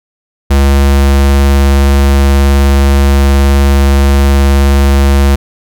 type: tone with vibrato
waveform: square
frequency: 69.3 Hz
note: C#2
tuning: in tune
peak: -5 dBFS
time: 0.5-5.36 s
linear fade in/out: 10 ms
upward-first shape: sine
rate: 19 Hz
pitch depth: 10 cents each way
effects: none